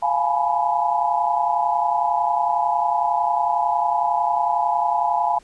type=tone cluster; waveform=sine; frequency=697 / 830 / 861 / 986 Hz; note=F5 / G#5 / A5 / B5; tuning=-4 / -1 / -38 / -3 cents; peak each=-23 dBFS; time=0.02-5.39 s; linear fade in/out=10 ms; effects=pink hiss -54 dBFS RMS until 5.43 s + resampled to 22050 Hz